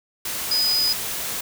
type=tone in noise; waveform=sine; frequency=4978 Hz; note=D#8; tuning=in tune; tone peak=-18 dBFS; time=0.51-0.93 s; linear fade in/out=5 ms; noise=white; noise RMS=-28 dBFS; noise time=0.25-1.41 s; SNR=+7 dB; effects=none